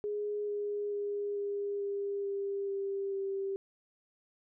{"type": "tone with pitch steps", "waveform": "sine", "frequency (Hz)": [415.3, 411.7, 408.2, 404.6, 401.2, 397.7, 394.3, 390.9], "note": ["G#4", "G#4", "G#4", "G#4", "G4", "G4", "G4", "G4"], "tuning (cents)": [0, -15, -30, -45, 40, 25, 10, -5], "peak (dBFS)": -32, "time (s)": [0.04, 3.56], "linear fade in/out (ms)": 0, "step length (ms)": 440, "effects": []}